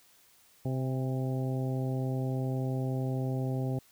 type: harmonic tone with a mistuned harmonic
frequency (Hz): 130.4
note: C3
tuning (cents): -5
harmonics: 1 / 2 / 3 / 4 / 5 / 6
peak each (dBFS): -30 / -36 / -40 / -42 / -44 / -46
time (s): 0.65-3.79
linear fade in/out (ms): 5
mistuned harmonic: 6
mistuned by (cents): +36
effects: white hiss -62 dBFS RMS until 3.91 s